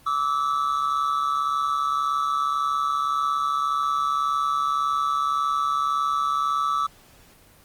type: tone pair together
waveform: triangle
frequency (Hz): 1158.2 / 1300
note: D6 / E6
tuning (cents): -24 / -24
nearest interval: major second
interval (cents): 200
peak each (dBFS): -22 / -22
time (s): 0.06-6.87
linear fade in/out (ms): 10
effects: pink hiss -53 dBFS RMS until 7.64 s + Opus 24 kbps